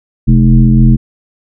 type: tone with frequency modulation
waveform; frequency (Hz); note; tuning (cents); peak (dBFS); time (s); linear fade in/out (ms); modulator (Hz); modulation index
sine; 130.4; C3; -5; -3; 0.27-0.97; 20; 85.8; 1.3
effects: none